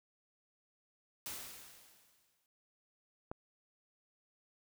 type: noise with exponential decay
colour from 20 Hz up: white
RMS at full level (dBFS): -42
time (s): 1.26-2.46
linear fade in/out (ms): 1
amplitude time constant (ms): 260
type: click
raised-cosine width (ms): 1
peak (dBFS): -27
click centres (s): 3.315
effects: none